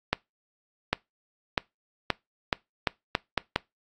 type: accelerating click train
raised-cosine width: 0.3 ms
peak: -6 dBFS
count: 9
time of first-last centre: 0.13-3.56 s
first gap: 800 ms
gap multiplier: 0.81
effects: noise-tail reverb RT60 0.2 s tail -23 dB re dry + AAC 48 kbps